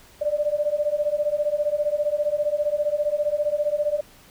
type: beating tone pair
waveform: sine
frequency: 584 / 599 Hz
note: D5 / D5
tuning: -10 / +34 cents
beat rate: 15 Hz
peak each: -24 / -23 dBFS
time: 0.21-4.01 s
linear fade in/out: 10 ms
effects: pink hiss -51 dBFS RMS until 4.3 s